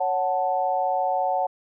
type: chord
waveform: sine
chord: F# minor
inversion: second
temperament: equal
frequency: 554.4 / 740 / 880 Hz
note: C#5 / F#5 / A5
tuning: 0 / 0 / 0 cents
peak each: -27 / -23 / -27 dBFS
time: 0-1.47 s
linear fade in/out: 10 ms
effects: none